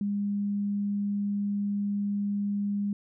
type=tone; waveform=sine; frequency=202.9 Hz; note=G#3; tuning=40 cents flat; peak=-26 dBFS; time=0.01-2.93 s; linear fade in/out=2 ms; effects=none